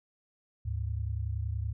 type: tone pair together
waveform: sine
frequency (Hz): 74 / 104.65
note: D2 / G#2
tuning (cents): +14 / +14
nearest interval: tritone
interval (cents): 600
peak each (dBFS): -33 / -33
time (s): 0.65-1.73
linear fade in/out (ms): 10
effects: none